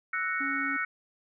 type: chord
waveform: sine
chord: F# dominant seventh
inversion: third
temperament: equal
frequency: 1318.5 / 1480 / 1864.7 / 2217 Hz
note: E6 / F#6 / A#6 / C#7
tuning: 0 / 0 / 0 / 0 cents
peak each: -35 / -32 / -35 / -33 dBFS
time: 0.13-0.85 s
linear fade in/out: 5 ms
type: tone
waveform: triangle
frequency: 277.2 Hz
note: C#4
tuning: in tune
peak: -33 dBFS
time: 0.4-0.77 s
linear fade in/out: 10 ms
effects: none